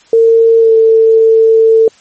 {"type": "tone with pitch glide", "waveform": "sine", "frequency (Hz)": [455.1, 447.5], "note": ["A#4", "A4"], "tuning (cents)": [-42, 29], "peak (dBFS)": -3, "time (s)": [0.13, 1.88], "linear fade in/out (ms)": 2, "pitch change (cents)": -29, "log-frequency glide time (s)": [0.6, 0.71], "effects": ["white hiss -45 dBFS RMS until 2 s", "MP3 32 kbps"]}